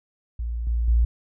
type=tone with level steps; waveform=sine; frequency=58 Hz; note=A#1; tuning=8 cents flat; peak=-25 / -20 / -15 dBFS; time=0.39-1.05 s; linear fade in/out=5 ms; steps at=0.67 / 0.88 s; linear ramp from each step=2 ms; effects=none